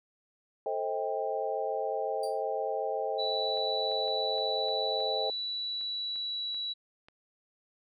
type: chord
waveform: sine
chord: A half-diminished seventh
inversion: none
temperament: just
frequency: 440 / 528 / 633.6 / 792 Hz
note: A4 / C5 / Eb5 / G5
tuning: 0 / +16 / +31 / +18 cents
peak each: -35 dBFS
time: 0.66-5.3 s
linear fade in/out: 2 ms
type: tone with exponential decay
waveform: 30% pulse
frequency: 4699 Hz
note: D8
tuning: in tune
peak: -37 dBFS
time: 2.23-2.42 s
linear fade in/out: 5 ms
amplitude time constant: 40 ms
type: tone with pitch glide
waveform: sine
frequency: 3951 to 3919 Hz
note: B7 to B7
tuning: 0 to -14 cents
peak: -32 dBFS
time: 3.18-6.74 s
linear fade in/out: 20 ms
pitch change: -14 cents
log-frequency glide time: 5.18-6.52 s
type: clicks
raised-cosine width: 0.3 ms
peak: -37 dBFS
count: 10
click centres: 3.573 / 3.916 / 4.08 / 4.382 / 4.685 / 5.003 / 5.812 / 6.159 / 6.545 / 7.085 s
effects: none